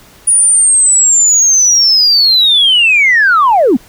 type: linear sweep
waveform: sine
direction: down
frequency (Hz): 9710 to 207.7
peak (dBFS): -4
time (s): 0.27-3.77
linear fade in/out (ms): 10
effects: tanh soft clip ceiling -1 dBFS + pink hiss -41 dBFS RMS until 3.88 s